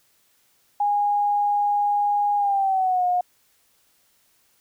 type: tone with pitch glide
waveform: sine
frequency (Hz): 821 to 718.9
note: G#5 to F5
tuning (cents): -20 to +50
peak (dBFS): -18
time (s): 0.8-3.21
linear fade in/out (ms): 5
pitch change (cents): -230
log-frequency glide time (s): 2.37-3.06
effects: white hiss -63 dBFS RMS until 4.6 s